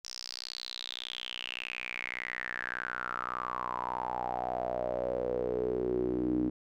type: tone with band-pass filter sweep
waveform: sawtooth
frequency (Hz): 61.74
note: B1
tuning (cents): 0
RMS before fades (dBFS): -35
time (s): 0.04-6.5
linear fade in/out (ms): 10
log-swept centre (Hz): 5500 to 290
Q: 7.7
effects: none